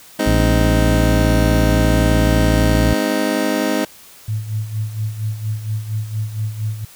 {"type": "chord", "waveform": "25% pulse", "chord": "Ab major", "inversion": "none", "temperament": "just", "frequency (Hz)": [207.7, 259.6, 311.5], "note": ["Ab3", "C4", "Eb4"], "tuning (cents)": [0, -13, 2], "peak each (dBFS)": [-19, -17, -16], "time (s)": [0.19, 3.85], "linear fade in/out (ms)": 5}
{"type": "harmonic tone", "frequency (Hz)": 56.6, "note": "A1", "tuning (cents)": 50, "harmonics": [1, 2, 3, 4, 5], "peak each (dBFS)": [-16, -18, -22, -28, -27], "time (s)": [0.26, 2.94], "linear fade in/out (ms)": 10}
{"type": "tone with tremolo", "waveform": "sine", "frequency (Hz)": 108, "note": "A2", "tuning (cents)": -32, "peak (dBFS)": -17, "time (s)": [4.28, 6.85], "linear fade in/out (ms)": 5, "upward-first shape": "sine", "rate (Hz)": 4.3, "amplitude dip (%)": 70}
{"effects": ["white hiss -43 dBFS RMS until 6.95 s"]}